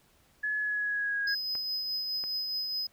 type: tone with pitch glide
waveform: sine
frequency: 1703 to 1643.1 Hz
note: G#6 to G#6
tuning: +43 to -19 cents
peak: -28 dBFS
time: 0.43-1.35 s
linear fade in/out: 10 ms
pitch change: -62 cents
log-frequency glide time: 0.58-1.22 s
type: tone with tremolo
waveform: triangle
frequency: 5040 Hz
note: D#8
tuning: 21 cents sharp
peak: -28 dBFS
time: 1.27-2.87 s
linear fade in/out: 5 ms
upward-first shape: triangle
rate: 4.8 Hz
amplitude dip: 35%
type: clicks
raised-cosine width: 0.5 ms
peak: -30 dBFS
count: 2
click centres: 1.553 / 2.239 s
effects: pink hiss -65 dBFS RMS until 2.92 s